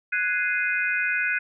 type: chord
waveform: sine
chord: Ab dominant seventh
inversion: third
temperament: equal with one note detuned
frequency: 1480 / 1661.2 / 2087 / 2489 Hz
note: Gb6 / Ab6 / C7 / Eb7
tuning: 0 / 0 / -5 / 0 cents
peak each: -25 / -30 / -30 / -27 dBFS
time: 0.12-1.39 s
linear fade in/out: 10 ms
effects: none